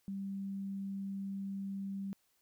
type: tone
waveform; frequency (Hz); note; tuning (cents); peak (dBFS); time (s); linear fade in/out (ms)
sine; 196; G3; 0; -37; 0.08-2.13; 0
effects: white hiss -75 dBFS RMS until 2.41 s